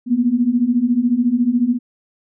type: beating tone pair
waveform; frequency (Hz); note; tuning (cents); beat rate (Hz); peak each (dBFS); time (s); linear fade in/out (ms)
sine; 233.1 / 247.1; A#3 / B3; 0 / +1; 14; -18 / -15; 0.06-1.79; 50
effects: none